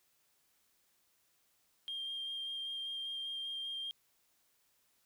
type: tone with vibrato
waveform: sine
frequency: 3200 Hz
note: G7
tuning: 35 cents sharp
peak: -37 dBFS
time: 1.88-3.91 s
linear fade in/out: 0 ms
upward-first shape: square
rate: 5.1 Hz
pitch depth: 9 cents each way
effects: tanh soft clip ceiling -34 dBFS + white hiss -74 dBFS RMS until 5.05 s